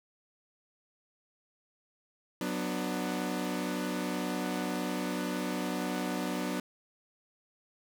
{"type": "chord", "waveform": "sawtooth", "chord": "B minor", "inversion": "second", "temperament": "equal with one note detuned", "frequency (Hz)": [185, 246.9, 297.6], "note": ["F#3", "B3", "D4"], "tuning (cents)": [0, 0, 23], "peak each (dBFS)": -32, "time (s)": [2.41, 6.6], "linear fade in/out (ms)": 2, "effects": []}